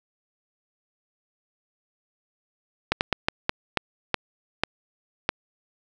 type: slowing click train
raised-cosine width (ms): 0.3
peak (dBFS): -4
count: 9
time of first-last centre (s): 2.92-5.291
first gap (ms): 89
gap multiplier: 1.33
effects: none